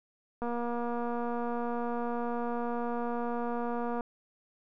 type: click train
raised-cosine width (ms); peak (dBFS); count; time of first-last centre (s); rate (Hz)
1; -22; 855; 0.42-4.008; 238
effects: none